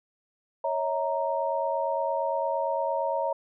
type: chord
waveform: sine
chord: A# diminished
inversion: first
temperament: equal with one note detuned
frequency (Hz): 554.4 / 643.1 / 932.3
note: C#5 / E5 / A#5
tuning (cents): 0 / -43 / 0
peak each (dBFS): -29 / -30 / -29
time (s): 0.64-3.33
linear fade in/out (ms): 5
effects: none